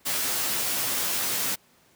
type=noise with comb filter; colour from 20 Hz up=white; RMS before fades=-27 dBFS; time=0.05-1.56 s; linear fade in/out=20 ms; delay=13 ms; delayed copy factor=-0.65; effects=pink hiss -60 dBFS RMS until 1.95 s + high-pass 100 Hz 12 dB/octave